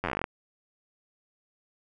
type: slowing click train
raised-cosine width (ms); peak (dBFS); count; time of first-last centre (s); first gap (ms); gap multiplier
0.5; -14; 13; 0.04-0.241; 10; 1.09
effects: none